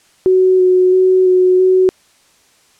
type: tone with vibrato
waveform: sine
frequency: 370 Hz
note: F#4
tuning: in tune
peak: -7 dBFS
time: 0.26-1.89 s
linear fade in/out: 0 ms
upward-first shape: square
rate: 1.5 Hz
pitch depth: 12 cents each way
effects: white hiss -52 dBFS RMS until 2.79 s + low-pass 9000 Hz 12 dB/octave